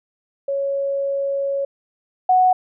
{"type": "tone pair in turn", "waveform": "sine", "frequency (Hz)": [554.4, 739.2], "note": ["C#5", "F#5"], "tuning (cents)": [0, -2], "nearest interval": "perfect fourth", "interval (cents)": 498, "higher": "second", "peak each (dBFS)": [-19, -11], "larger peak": "second", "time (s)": [[0.48, 1.65], [2.29, 2.53]], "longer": "first", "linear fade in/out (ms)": 5, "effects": []}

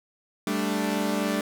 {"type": "chord", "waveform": "sawtooth", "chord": "G suspended second", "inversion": "none", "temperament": "equal", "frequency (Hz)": [196, 220, 293.7], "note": ["G3", "A3", "D4"], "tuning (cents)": [0, 0, 0], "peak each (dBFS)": -25, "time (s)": [0.47, 1.41], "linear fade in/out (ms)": 2, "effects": []}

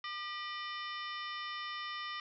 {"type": "harmonic tone with a mistuned harmonic", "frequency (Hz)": 600, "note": "D5", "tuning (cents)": 37, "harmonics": [2, 3, 4, 5, 6, 7, 8, 9], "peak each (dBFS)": [-42, -44, -51, -47, -49, -56, -55, -52], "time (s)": [0.04, 2.2], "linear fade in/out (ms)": 2, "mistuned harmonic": 3, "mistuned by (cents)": 130, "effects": []}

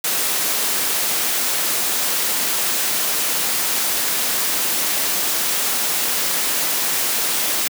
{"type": "noise", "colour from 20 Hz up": "white", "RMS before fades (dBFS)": -20, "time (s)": [0.04, 7.68], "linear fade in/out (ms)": 5, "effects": ["high-pass 200 Hz 12 dB/octave"]}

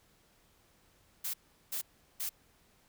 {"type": "noise bursts", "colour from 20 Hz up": "blue", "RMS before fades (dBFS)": -36, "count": 3, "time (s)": [1.24, 2.294], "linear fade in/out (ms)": 10, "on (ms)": 98, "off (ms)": 380, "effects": ["pink hiss -67 dBFS RMS until 2.88 s"]}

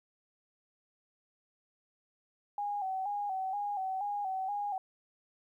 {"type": "tone with vibrato", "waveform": "sine", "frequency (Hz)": 789, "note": "G5", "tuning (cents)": 11, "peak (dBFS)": -32, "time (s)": [2.58, 4.78], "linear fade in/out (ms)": 2, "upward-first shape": "square", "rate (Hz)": 2.1, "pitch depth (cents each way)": 66, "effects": ["12-bit"]}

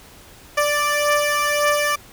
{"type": "beating tone pair", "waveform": "15% pulse", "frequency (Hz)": [587.3, 589.1], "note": ["D5", "D5"], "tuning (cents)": [0, 5], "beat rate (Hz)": 1.8, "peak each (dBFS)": [-12, -16], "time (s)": [0.57, 1.96], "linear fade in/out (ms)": 10, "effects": ["pink hiss -45 dBFS RMS until 2.12 s"]}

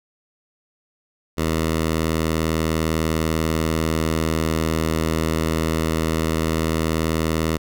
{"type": "tone", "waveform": "10% pulse", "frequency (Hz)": 80.2, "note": "E2", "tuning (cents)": -47, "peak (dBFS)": -11, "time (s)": [1.37, 7.58], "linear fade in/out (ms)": 20, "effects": []}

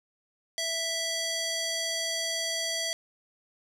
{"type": "tone with band-pass filter", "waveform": "square", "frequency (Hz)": 659, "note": "E5", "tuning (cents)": -1, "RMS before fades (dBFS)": -31, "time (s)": [0.58, 2.93], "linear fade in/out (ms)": 0, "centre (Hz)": 5200, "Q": 1.3, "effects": []}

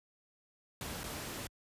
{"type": "noise with dropouts", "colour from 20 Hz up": "pink", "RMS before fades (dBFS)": -41, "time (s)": [0.81, 1.47], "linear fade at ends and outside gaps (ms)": 1, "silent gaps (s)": [1.034, 1.04], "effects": ["high-pass 60 Hz 12 dB/octave", "resampled to 32000 Hz"]}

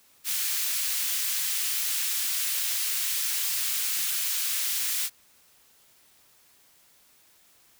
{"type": "high-pass noise", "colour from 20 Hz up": "white", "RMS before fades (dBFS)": -28, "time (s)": [0.24, 5.1], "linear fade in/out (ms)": 50, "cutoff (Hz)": 2000, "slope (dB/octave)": 12, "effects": ["white hiss -60 dBFS RMS until 7.79 s"]}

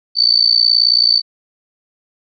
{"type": "tone with amplitude modulation", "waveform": "sine", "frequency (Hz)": 4545, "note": "C#8", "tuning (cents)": 42, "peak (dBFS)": -5, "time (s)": [0.15, 1.22], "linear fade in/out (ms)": 50, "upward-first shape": "sine", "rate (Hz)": 58.7, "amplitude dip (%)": 95, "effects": []}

